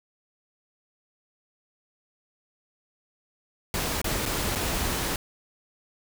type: noise with dropouts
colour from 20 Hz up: pink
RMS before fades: -28 dBFS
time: 3.74-5.16 s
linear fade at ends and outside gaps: 1 ms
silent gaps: 4.016-4.043 / 4.255-4.26 / 4.552-4.557 s
effects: none